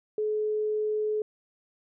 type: tone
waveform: sine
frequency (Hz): 427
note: G#4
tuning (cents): +48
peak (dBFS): -25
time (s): 0.18-1.22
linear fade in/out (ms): 2
effects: none